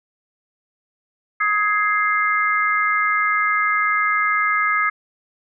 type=chord; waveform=sine; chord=Ab major; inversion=second; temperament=equal with one note detuned; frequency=1260.4 / 1661.2 / 2093 Hz; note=Eb6 / Ab6 / C7; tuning=+22 / 0 / 0 cents; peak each=-19 / -22 / -21 dBFS; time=1.4-4.9 s; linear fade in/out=10 ms; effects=none